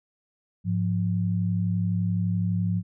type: tone pair together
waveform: sine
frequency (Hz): 104.4 / 176.23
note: G#2 / F3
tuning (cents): +10 / +16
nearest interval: major sixth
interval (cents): 906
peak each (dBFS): -25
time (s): 0.64-2.83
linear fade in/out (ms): 50
effects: none